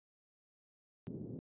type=band-pass noise; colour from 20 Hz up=pink; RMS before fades=-45 dBFS; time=1.07-1.39 s; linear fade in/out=0 ms; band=120 to 360 Hz; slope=24 dB/octave; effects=resampled to 8000 Hz